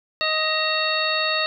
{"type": "harmonic tone with a mistuned harmonic", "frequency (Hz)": 626, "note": "D#5", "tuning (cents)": 10, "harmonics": [1, 2, 3, 4, 6, 7], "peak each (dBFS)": [-27, -27, -27, -27, -27, -27], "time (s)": [0.21, 1.46], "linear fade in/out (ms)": 0, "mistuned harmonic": 4, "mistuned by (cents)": 140, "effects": []}